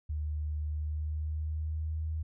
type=tone with pitch glide; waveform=sine; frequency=75.7 to 78.91 Hz; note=D#2 to D#2; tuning=-47 to +25 cents; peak=-31 dBFS; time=0.09-2.23 s; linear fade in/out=10 ms; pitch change=+72 cents; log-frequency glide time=0.67-2.09 s; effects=none